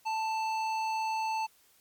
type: tone with hard clipping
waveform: sine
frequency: 883 Hz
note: A5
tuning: 6 cents sharp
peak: -31 dBFS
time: 0.05-1.47 s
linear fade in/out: 20 ms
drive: 12 dB
effects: white hiss -64 dBFS RMS until 1.8 s + MP3 96 kbps